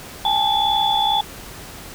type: tone cluster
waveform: sine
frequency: 809 / 871 / 3445 Hz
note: G#5 / A5 / A7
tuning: -46 / -18 / -37 cents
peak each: -20 dBFS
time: 0.25-1.21 s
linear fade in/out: 2 ms
effects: pink hiss -37 dBFS RMS until 1.94 s